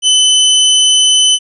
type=tone; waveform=sawtooth; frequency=3024 Hz; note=F#7; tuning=37 cents sharp; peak=-3 dBFS; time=0.02-1.39 s; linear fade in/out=50 ms; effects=resampled to 24000 Hz